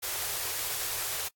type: band-stop noise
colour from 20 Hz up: white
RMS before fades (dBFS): -33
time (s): 0.02-1.29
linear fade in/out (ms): 20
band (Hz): 140 to 340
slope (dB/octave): 48
effects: noise-tail reverb RT60 0.1 s tail -26 dB re dry + AAC 64 kbps